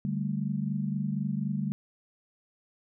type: chord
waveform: sine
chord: D suspended fourth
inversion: none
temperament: equal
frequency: 146.83 / 196 / 220 Hz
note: D3 / G3 / A3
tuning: 0 / 0 / 0 cents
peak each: -32 / -31 / -34 dBFS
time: 0.05-1.72 s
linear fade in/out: 0 ms
effects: none